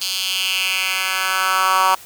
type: tone with high-pass filter sweep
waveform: 10% pulse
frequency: 188.3 Hz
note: F#3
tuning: 31 cents sharp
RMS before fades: -19 dBFS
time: 0.01-1.95 s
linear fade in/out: 5 ms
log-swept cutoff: 4000 to 1000 Hz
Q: 2.9
effects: white hiss -41 dBFS RMS until 2.05 s